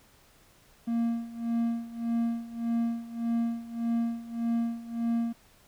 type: tone with tremolo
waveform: triangle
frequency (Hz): 232.3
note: A#3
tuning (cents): -6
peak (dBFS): -22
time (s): 0.87-5.33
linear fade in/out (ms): 10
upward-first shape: sine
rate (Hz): 1.7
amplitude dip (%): 85
effects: pink hiss -60 dBFS RMS until 5.67 s